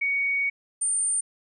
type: tone pair in turn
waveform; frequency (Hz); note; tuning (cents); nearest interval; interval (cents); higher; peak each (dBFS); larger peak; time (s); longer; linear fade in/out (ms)
sine; 2238 / 8952; C#7 / C#9; +16 / +16; 2 octaves; 2400; second; -22; neither; 0.01-0.5 / 0.81-1.21; first; 10
effects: none